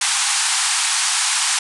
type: band-pass noise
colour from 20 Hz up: white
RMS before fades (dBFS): -19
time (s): 0.01-1.59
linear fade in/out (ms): 5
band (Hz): 750 to 10000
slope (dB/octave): 96
effects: none